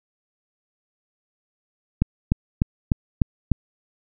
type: click train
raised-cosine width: 5 ms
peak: -5 dBFS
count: 6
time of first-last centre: 2.02-3.517 s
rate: 3.34 Hz
effects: none